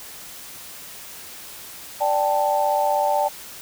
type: chord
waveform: sine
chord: D suspended fourth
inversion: none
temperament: equal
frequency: 587.3 / 784 / 880 Hz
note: D5 / G5 / A5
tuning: 0 / 0 / 0 cents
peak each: -22 dBFS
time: 2-3.29 s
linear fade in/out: 20 ms
effects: white hiss -39 dBFS RMS until 3.61 s